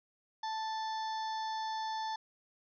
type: harmonic tone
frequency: 880 Hz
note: A5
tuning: in tune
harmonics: 1 / 2 / 4 / 5 / 6 / 7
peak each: -35 / -47 / -48 / -50 / -51 / -58 dBFS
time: 0.43-2.16 s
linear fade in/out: 5 ms
effects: none